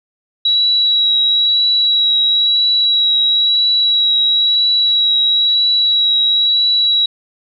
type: tone with vibrato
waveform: sine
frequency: 3890 Hz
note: B7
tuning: 27 cents flat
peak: -10 dBFS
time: 0.45-7.06 s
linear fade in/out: 5 ms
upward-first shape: triangle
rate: 1 Hz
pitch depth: 18 cents each way
effects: none